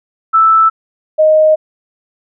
sine tone pair in turn, 1318.5 / 622.2 Hz, E6 / D#5, 0 / 0 cents, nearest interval octave + minor second, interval 1300 cents, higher first, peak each -5 dBFS, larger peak neither, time 0.33-0.7 / 1.18-1.56 s, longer second, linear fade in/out 20 ms, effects none

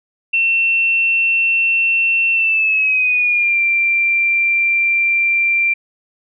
sine tone with pitch glide, 2700 to 2364 Hz, E7 to D7, +41 to +11 cents, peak -12 dBFS, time 0.33-5.74 s, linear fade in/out 10 ms, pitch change -230 cents, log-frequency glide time 2.33-3.6 s, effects none

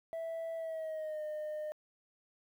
sine tone with pitch glide, 657 to 609.5 Hz, E5 to D#5, -6 to -36 cents, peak -34 dBFS, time 0.13-1.72 s, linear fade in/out 0 ms, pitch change -130 cents, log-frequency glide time 0.56-1.23 s, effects tanh soft clip ceiling -36 dBFS + 11-bit

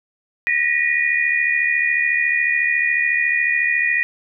sine tone cluster, 1870 / 1944 / 2447 Hz, A#6 / B6 / D#7, +5 / -28 / -29 cents, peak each -20 dBFS, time 0.47-4.03 s, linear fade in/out 0 ms, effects none

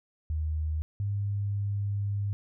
sine tone pair in turn, 77.7 / 101.19 Hz, D#2 / G#2, -2 / -45 cents, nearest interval perfect fourth, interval 457 cents, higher second, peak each -27 dBFS, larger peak neither, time 0.3-0.82 / 1-2.33 s, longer second, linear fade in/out 0 ms, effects none

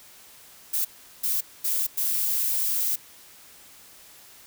violet noise bursts at uneven times, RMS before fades -25 dBFS, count 4, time 0.73-0.85 / 1.23-1.41 / 1.64-1.87 / 1.97-2.96 s, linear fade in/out 10 ms, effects white hiss -50 dBFS RMS until 4.46 s

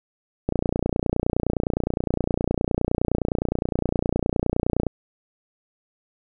click train, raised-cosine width 2 ms, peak -8 dBFS, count 131, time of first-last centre 0.49-4.867 s, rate 29.7 Hz, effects none

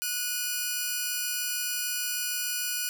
5% pulse tone pair together, 1463.9 / 2462 Hz, F#6 / D#7, -19 / -19 cents, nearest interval major sixth, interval 900 cents, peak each -19 / -23 dBFS, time 0.02-2.89 s, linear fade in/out 0 ms, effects none

